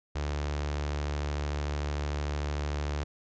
sawtooth tone with notch filter, 73.42 Hz, D2, in tune, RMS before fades -32 dBFS, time 0.15-3.04 s, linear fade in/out 10 ms, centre 200 Hz, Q 1.5, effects resampled to 16000 Hz

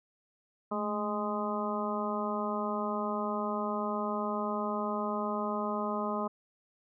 harmonic tone with a mistuned harmonic, 207.7 Hz, G#3, in tune, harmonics 1 / 2 / 3 / 4 / 5 / 6, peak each -35 / -38 / -37 / -40 / -37 / -38 dBFS, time 0.71-6.28 s, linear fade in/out 10 ms, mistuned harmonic 1, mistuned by +58 cents, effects none

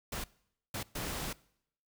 pink noise bursts at uneven times, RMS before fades -38 dBFS, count 3, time 0.12-0.24 / 0.74-0.83 / 0.95-1.33 s, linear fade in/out 5 ms, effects noise-tail reverb RT60 0.7 s tail -22 dB re dry

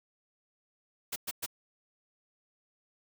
white noise bursts, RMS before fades -35 dBFS, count 3, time 1.12-1.463 s, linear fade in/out 10 ms, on 41 ms, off 110 ms, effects none

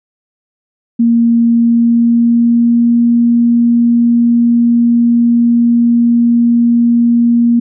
sine tone with pitch glide, 233.1 to 236.1 Hz, A#3 to A#3, 0 to +22 cents, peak -6 dBFS, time 0.99-7.6 s, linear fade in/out 10 ms, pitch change +22 cents, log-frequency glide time 1.46-2.99 s, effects none

